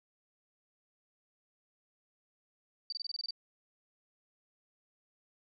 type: tone bursts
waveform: sine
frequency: 4634 Hz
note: D8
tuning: 24 cents flat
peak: -35 dBFS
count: 9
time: 2.9-3.308 s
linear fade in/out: 2 ms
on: 24 ms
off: 24 ms
effects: none